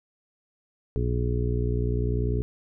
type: harmonic tone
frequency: 60.2 Hz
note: B1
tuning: 44 cents flat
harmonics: 1 / 2 / 3 / 4 / 5 / 6 / 7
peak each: -26 / -27 / -40 / -35 / -39 / -36 / -32 dBFS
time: 0.96-2.42 s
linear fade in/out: 0 ms
effects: none